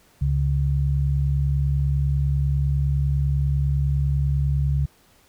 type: tone pair together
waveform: sine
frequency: 70 / 140 Hz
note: C#2 / C#3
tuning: +18 / +18 cents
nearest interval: octave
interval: 1200 cents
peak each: -21 dBFS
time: 0.21-4.86 s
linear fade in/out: 10 ms
effects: pink hiss -57 dBFS RMS until 5.28 s